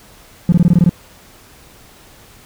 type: tone bursts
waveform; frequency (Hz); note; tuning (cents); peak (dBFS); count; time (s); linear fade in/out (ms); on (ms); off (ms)
triangle; 173.6; F3; -10; -3; 8; 0.49-0.894; 2; 33; 20
effects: tanh soft clip ceiling -2 dBFS + pink hiss -44 dBFS RMS until 2.45 s